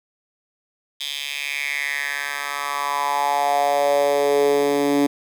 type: tone with high-pass filter sweep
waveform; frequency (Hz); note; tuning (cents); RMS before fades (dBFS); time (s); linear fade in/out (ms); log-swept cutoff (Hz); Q
10% pulse; 142.8; D3; -48; -21; 1-5.07; 10; 3300 to 290; 4.6
effects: none